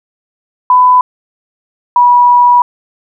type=tone pair in turn; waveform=sine; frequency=1000 / 973.8 Hz; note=B5 / B5; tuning=+21 / -25 cents; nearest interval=unison; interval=46 cents; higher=first; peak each=-3 dBFS; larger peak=neither; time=0.7-1.01 / 1.96-2.62 s; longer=second; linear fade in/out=2 ms; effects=none